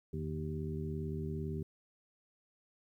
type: harmonic tone with a mistuned harmonic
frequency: 77.78 Hz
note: D#2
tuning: in tune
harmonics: 1 / 2 / 3 / 4 / 5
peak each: -41 / -39 / -44 / -50 / -43 dBFS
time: 0.13-1.63 s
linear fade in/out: 5 ms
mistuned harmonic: 1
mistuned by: +130 cents
effects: 12-bit